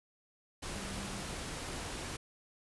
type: tone in noise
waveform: sine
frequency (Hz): 196.4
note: G3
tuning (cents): +4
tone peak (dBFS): -45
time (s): 0.73-1.22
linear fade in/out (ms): 10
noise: pink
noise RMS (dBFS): -41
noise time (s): 0.62-2.17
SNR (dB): -7
effects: resampled to 24000 Hz